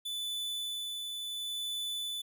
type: tone with tremolo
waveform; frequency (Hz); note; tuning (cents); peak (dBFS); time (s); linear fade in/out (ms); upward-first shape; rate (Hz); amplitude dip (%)
45% pulse; 3489; A7; -15; -34; 0.05-2.22; 10; sine; 0.71; 30
effects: none